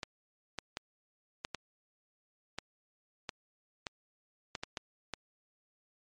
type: clicks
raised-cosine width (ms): 0.2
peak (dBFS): -19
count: 12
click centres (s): 0.032 / 0.587 / 0.771 / 1.449 / 1.547 / 2.586 / 3.292 / 3.868 / 4.552 / 4.635 / 4.772 / 5.137
effects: MP3 48 kbps